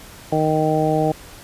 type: harmonic tone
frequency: 155.56 Hz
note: D#3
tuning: in tune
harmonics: 1 / 2 / 3 / 4 / 5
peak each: -22 / -22 / -22 / -22 / -22 dBFS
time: 0.32-1.12 s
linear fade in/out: 5 ms
effects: pink hiss -41 dBFS RMS until 1.43 s + resampled to 32000 Hz